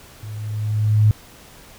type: tone with level ramp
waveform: sine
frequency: 106.8 Hz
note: G#2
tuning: 49 cents sharp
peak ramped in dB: -30 to -9 dBFS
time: 0.23-1.11 s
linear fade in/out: 0 ms
effects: pink hiss -45 dBFS RMS until 1.78 s